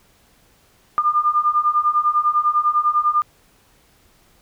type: beating tone pair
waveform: sine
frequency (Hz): 1200 / 1210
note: D6 / D#6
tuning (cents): +37 / -49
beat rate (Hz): 10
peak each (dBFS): -19 / -17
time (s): 0.98-3.22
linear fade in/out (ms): 0
effects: pink hiss -56 dBFS RMS until 4.41 s